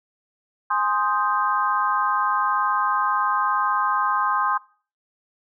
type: chord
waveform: sine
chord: Ab major seventh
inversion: none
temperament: equal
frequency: 830.6 / 1046.5 / 1244.5 / 1568 Hz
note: Ab5 / C6 / Eb6 / G6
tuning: 0 / 0 / 0 / 0 cents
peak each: -27 / -22 / -24 / -28 dBFS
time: 0.7-4.58 s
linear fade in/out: 10 ms
effects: noise-tail reverb RT60 0.4 s tail -21 dB re dry